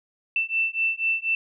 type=beating tone pair; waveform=sine; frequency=2668 / 2672.1 Hz; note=E7 / E7; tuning=+20 / +23 cents; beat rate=4.1 Hz; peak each=-25 dBFS; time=0.36-1.35 s; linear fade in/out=2 ms; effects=none